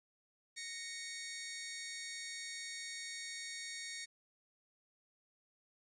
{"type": "tone pair together", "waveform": "15% pulse", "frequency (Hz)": [1864.7, 2224], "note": ["A#6", "C#7"], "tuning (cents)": [0, 5], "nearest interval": "minor third", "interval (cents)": 305, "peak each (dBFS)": [-40, -39], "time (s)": [0.56, 4.06], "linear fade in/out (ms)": 20, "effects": ["resampled to 22050 Hz", "12-bit"]}